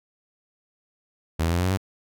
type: tone with pitch steps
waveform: sawtooth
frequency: 80.8 / 83.65 / 86.6 / 89.65 / 92.81 / 96.09 Hz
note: E2 / E2 / F2 / F2 / F#2 / G2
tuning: -34 / +26 / -14 / +46 / +6 / -34 cents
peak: -17 dBFS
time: 1.39-1.774 s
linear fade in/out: 10 ms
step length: 64 ms
effects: none